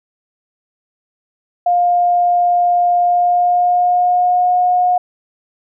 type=tone with pitch glide; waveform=sine; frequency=706 to 721.3 Hz; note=F5 to F#5; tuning=+19 to -44 cents; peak=-10 dBFS; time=1.66-4.98 s; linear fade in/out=5 ms; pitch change=+37 cents; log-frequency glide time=3.03-4.5 s; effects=none